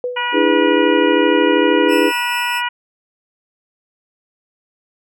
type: tone with exponential decay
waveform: sine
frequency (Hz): 495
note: B4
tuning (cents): +4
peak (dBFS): -16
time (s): 0.04-0.49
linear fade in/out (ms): 1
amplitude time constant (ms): 96
type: harmonic tone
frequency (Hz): 484.4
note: B4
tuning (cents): -34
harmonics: 2 / 3 / 4 / 5 / 6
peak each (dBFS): -21 / -24 / -25 / -26 / -25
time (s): 0.16-2.69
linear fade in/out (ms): 10
type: chord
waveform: sine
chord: E dominant seventh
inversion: third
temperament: just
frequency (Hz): 296.7 / 329.6 / 412 / 494.4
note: D4 / E4 / G#4 / B4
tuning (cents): +18 / 0 / -14 / +2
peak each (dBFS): -17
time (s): 0.32-2.12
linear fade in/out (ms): 50
type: tone with tremolo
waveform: sawtooth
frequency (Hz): 2637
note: E7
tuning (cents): 0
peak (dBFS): -20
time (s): 1.88-2.62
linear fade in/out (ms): 50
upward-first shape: sine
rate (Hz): 4.6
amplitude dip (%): 25
effects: none